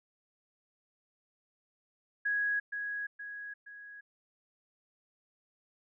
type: tone with echo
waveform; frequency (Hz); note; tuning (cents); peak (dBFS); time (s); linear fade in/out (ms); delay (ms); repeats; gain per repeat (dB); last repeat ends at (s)
sine; 1661.2; G#6; 0; -28; 2.25-2.6; 10; 470; 3; -6; 4.01
effects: none